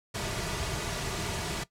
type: noise with comb filter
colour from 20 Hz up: pink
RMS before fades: -33 dBFS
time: 0.14-1.64 s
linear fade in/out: 10 ms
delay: 3.8 ms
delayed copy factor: -0.5
effects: noise-tail reverb RT60 0.1 s tail -17 dB re dry + low-pass 9000 Hz 12 dB/octave